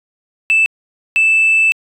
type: tone bursts at uneven times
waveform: sine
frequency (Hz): 2638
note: E7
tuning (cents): +1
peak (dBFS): -7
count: 2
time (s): 0.5-0.66 / 1.16-1.72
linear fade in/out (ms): 0
effects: tanh soft clip ceiling -6 dBFS